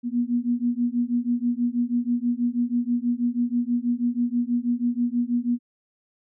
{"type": "beating tone pair", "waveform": "sine", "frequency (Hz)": [237.9, 244.1], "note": ["A#3", "B3"], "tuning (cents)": [35, -20], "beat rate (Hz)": 6.2, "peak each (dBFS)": [-24, -24], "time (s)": [0.03, 5.59], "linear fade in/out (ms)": 50, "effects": []}